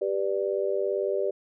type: chord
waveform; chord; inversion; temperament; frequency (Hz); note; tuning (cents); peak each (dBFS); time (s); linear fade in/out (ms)
sine; G major; none; just; 392 / 490 / 588; G4 / B4 / D5; 0 / -14 / +2; -27 / -31 / -29; 0.01-1.31; 10
effects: none